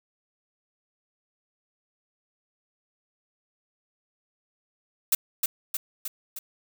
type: noise with echo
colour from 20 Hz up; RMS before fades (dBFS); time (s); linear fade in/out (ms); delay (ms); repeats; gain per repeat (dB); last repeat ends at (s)
blue; -20; 5.12-5.15; 5; 310; 4; -4; 6.39
effects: none